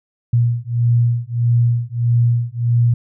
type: beating tone pair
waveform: sine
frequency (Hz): 118.1 / 119.7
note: A#2 / A#2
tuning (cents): +23 / +46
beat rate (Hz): 1.6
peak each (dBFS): -16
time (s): 0.33-2.94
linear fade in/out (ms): 5
effects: none